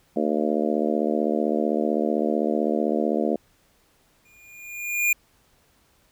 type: harmonic tone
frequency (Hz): 75.7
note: D#2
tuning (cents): -47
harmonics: 3 / 4 / 5 / 6 / 7 / 8 / 9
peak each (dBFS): -26 / -27 / -28 / -29 / -29 / -30 / -31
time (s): 0.16-3.36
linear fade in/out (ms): 5
type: tone with exponential growth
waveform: square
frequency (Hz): 2422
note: D#7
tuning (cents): -47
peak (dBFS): -17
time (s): 4.25-5.13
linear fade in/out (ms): 5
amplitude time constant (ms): 190
effects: pink hiss -62 dBFS RMS until 6.11 s